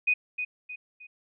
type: tone with echo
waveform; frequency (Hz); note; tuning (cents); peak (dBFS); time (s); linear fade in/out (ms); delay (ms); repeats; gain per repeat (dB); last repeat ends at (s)
sine; 2489; D#7; 0; -20; 0.07-0.14; 10; 310; 3; -8; 1.07
effects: none